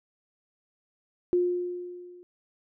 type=tone with level ramp; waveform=sine; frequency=355.6 Hz; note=F4; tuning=31 cents sharp; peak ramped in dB=-19 to -47 dBFS; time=1.33-2.23 s; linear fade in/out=0 ms; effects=none